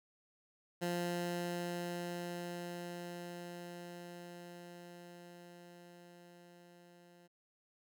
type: tone with level ramp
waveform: 15% pulse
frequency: 174.61 Hz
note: F3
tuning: in tune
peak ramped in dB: -28 to -54 dBFS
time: 0.81-7.28 s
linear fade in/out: 20 ms
effects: none